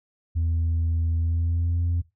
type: tone with pitch glide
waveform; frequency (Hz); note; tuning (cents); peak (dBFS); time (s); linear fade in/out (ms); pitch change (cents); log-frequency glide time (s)
sine; 82.41 to 85.71; E2 to F2; 0 to -32; -19; 0.35-2.02; 20; +68; 1.16-1.81
effects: noise-tail reverb RT60 0.2 s tail -18 dB re dry + tanh soft clip ceiling -19 dBFS